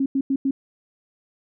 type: tone bursts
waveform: sine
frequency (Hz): 270.9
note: C#4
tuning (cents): -40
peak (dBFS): -18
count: 4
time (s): 0-0.51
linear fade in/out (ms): 5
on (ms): 60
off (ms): 90
effects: none